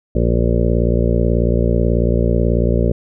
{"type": "harmonic tone", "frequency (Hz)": 58.27, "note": "A#1", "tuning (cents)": 0, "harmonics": [1, 2, 3, 4, 6, 7, 8, 9, 10], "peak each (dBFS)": [-16, -19, -21, -22, -24, -24, -25, -26, -26], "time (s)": [0.15, 2.92], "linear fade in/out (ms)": 5, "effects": []}